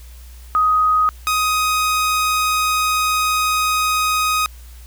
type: tone pair in turn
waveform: sine / sawtooth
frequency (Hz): 1253 / 1253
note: D#6 / D#6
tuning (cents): +12 / +12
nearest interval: unison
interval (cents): 0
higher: neither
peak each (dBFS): -12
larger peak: neither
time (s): 0.55-1.09 / 1.27-4.46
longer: second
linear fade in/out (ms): 0
effects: added 60 Hz sine -36 dBFS peak until 4.86 s + white hiss -48 dBFS RMS until 4.86 s